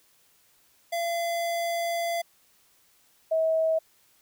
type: tone pair in turn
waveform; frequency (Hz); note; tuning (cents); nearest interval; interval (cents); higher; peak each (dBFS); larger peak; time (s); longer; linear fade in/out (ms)
square / sine; 681 / 642.8; F5 / E5; -44 / -44; minor second; 100; first; -27 / -21; second; 0.92-2.22 / 3.31-3.79; first; 10
effects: white hiss -63 dBFS RMS until 4.21 s